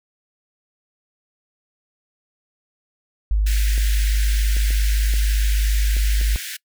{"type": "tone", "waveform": "sine", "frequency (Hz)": 51.6, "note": "G#1", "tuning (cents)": -10, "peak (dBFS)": -15, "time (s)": [3.31, 6.36], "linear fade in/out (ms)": 0}
{"type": "high-pass noise", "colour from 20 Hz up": "pink", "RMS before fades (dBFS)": -31, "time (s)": [3.46, 6.57], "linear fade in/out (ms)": 10, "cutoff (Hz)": 1500, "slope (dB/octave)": 96}
{"type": "clicks", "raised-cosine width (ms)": 2, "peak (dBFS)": -24, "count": 6, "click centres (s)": [3.779, 4.567, 4.706, 5.139, 5.967, 6.213]}
{"effects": ["noise-tail reverb RT60 0.1 s tail -24 dB re dry"]}